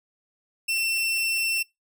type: tone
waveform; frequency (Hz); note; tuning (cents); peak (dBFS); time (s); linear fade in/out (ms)
sawtooth; 2695; E7; +38; -20; 0.68-1.63; 10
effects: noise-tail reverb RT60 0.2 s tail -24 dB re dry